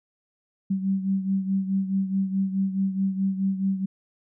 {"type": "beating tone pair", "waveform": "sine", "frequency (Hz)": [192.1, 196.8], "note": ["G3", "G3"], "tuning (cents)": [-35, 7], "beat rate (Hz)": 4.7, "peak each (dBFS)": [-23, -29], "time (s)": [0.7, 3.86], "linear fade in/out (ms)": 10, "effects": []}